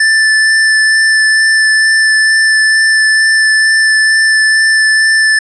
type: tone with vibrato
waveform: square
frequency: 1760 Hz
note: A6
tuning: in tune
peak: -7 dBFS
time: 0-5.39 s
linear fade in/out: 5 ms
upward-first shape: sine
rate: 2.2 Hz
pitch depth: 9 cents each way
effects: resampled to 22050 Hz